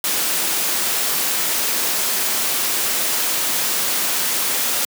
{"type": "noise", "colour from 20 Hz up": "white", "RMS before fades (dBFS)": -20, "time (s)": [0.04, 4.85], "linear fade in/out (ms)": 2, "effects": ["high-pass 200 Hz 12 dB/octave"]}